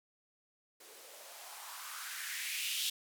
violet noise with band-pass filter sweep, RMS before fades -42 dBFS, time 0.8-2.9 s, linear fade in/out 5 ms, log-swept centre 370 to 3400 Hz, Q 3.4, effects none

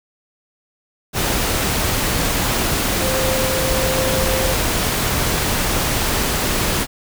sine tone in noise, 523.3 Hz, C5, in tune, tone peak -21 dBFS, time 2.99-4.56 s, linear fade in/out 50 ms, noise pink, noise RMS -19 dBFS, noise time 1.13-6.87 s, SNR -5 dB, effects none

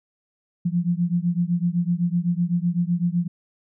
sine beating tone pair, 170.6 / 178.5 Hz, F3 / F3, -40 / +38 cents, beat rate 7.9 Hz, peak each -22 / -23 dBFS, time 0.65-3.28 s, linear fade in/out 10 ms, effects none

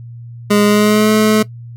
25% pulse tone with pitch glide, 206.7 to 215.4 Hz, G#3 to A3, -8 to -37 cents, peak -5 dBFS, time 0.5-1.43 s, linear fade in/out 10 ms, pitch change +71 cents, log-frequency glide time 0.65-1.11 s, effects noise-tail reverb RT60 0.1 s tail -18 dB re dry + added 118 Hz sine -29 dBFS peak until 1.76 s

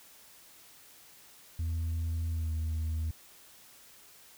sine tone with pitch glide, 82.41 to 79.79 Hz, E2 to D#2, 0 to +44 cents, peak -27 dBFS, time 1.59-3.11 s, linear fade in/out 5 ms, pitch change -56 cents, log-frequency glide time 2.32-2.53 s, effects tanh soft clip ceiling -29 dBFS + white hiss -56 dBFS RMS until 4.37 s

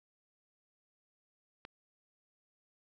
click, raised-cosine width 0.3 ms, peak -29 dBFS, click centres 1.651 s, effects none

